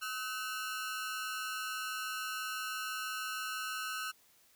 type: ring-modulated tone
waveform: sawtooth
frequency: 1396.9 Hz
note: F6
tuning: in tune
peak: -30 dBFS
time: 0.01-4.12 s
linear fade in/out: 20 ms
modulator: 113 Hz
effects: white hiss -66 dBFS RMS until 4.55 s